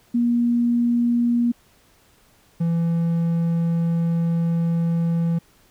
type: tone pair in turn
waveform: sine / triangle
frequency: 238.2 / 167.62 Hz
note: A#3 / E3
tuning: +38 / +29 cents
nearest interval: tritone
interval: 609 cents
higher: first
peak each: -16 dBFS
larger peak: neither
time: 0.14-1.52 / 2.6-5.39 s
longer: second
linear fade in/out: 10 ms
effects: pink hiss -57 dBFS RMS until 5.7 s